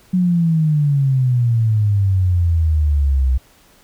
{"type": "exponential sweep", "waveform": "sine", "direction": "down", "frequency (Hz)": [185.3, 62.9], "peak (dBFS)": -12, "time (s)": [0.13, 3.38], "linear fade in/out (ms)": 10, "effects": ["pink hiss -51 dBFS RMS until 3.83 s"]}